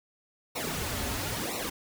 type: noise with flanger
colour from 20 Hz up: pink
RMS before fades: -33 dBFS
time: 0.55-1.7 s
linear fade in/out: 10 ms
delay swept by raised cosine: 0.61 to 6.21 ms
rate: 1 Hz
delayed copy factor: -1
effects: none